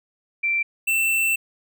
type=tone pair in turn; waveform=sine / square; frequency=2349 / 2678 Hz; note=D7 / E7; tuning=0 / +27 cents; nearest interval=major second; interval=227 cents; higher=second; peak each=-19 dBFS; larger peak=neither; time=0.43-0.63 / 0.87-1.36 s; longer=second; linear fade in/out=10 ms; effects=none